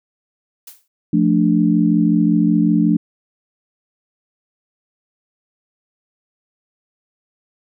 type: noise with exponential decay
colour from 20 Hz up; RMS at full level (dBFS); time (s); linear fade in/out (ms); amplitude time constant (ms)
blue; -33; 0.67-0.88; 5; 45
type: chord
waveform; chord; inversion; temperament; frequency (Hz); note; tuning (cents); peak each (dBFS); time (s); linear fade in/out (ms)
sine; D minor; first; equal; 174.61 / 220 / 293.7; F3 / A3 / D4; 0 / 0 / 0; -16; 1.13-2.97; 5
effects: none